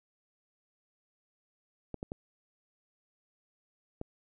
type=clicks; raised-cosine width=2 ms; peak=-24 dBFS; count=4; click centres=1.943 / 2.029 / 2.119 / 4.014 s; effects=none